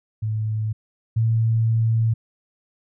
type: tone pair in turn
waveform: sine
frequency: 108.7 / 113.06 Hz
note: A2 / A2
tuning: -21 / +48 cents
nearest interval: minor second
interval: 69 cents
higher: second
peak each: -21 / -16 dBFS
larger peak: second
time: 0.22-0.73 / 1.16-2.14 s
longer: second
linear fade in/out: 10 ms
effects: none